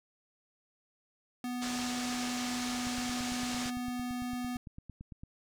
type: tone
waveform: square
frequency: 246.9 Hz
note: B3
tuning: in tune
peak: -35 dBFS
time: 1.44-4.57 s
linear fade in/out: 2 ms
type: low-pass noise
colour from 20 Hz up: white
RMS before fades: -40 dBFS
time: 1.61-3.71 s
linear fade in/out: 20 ms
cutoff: 7300 Hz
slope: 24 dB/octave
type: click train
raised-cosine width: 5 ms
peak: -33 dBFS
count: 22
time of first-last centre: 2.87-5.235 s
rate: 8.88 Hz
effects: none